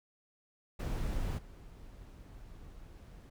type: noise with level steps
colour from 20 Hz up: brown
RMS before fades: -35 / -51 dBFS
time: 0.79-3.3 s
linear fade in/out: 10 ms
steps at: 1.37 s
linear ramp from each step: 20 ms
effects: none